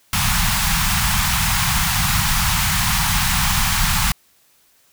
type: band-stop noise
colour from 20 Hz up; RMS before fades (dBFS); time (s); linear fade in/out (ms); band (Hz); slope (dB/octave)
pink; -18; 0.13-4.12; 2; 200 to 800; 48
effects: white hiss -57 dBFS RMS until 4.92 s